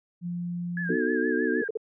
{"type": "tone", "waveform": "sine", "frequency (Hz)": 174.61, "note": "F3", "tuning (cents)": 0, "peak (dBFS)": -29, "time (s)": [0.21, 0.97], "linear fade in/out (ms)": 50}
{"type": "tone with vibrato", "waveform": "sine", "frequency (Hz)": 1661.2, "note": "G#6", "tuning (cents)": 0, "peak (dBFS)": -30, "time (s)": [0.77, 1.68], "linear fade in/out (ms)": 2, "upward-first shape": "sine", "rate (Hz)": 6.4, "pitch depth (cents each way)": 74}
{"type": "chord", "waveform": "sine", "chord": "B dominant seventh", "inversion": "none", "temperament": "just", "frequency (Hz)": [246.9, 308.7, 370.4, 444.5], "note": ["B3", "D#4", "F#4", "A4"], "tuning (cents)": [0, -14, 2, 18], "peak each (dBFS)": -29, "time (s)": [0.89, 1.62], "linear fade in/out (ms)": 5}
{"type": "tone bursts", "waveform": "sine", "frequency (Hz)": 442.2, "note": "A4", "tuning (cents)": 9, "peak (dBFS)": -25, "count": 3, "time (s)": [1.62, 1.773], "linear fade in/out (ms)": 5, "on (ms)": 21, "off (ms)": 45}
{"effects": []}